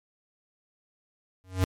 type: tone with exponential growth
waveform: square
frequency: 93.1 Hz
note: F#2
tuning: 11 cents sharp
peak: -18 dBFS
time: 1.44-1.64 s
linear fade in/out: 0 ms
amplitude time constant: 42 ms
effects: MP3 64 kbps